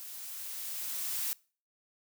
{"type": "noise with level ramp", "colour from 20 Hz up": "blue", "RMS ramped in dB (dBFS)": [-45, -33], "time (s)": [0, 1.33], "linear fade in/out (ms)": 0, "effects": ["noise-tail reverb RT60 0.4 s tail -24 dB re dry"]}